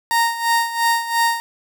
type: tone with tremolo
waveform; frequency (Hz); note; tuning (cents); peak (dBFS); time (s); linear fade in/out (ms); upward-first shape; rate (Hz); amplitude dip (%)
30% pulse; 928; A#5; -8; -11; 0.11-1.4; 0; sine; 2.9; 75
effects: none